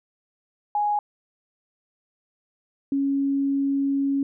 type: tone pair in turn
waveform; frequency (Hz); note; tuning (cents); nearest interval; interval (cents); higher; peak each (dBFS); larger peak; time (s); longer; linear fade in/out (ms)
sine; 830.6 / 276.7; G#5 / C#4; 0 / -3; octave + perfect fifth; 1903; first; -20; neither; 0.75-0.99 / 2.92-4.23; second; 2
effects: none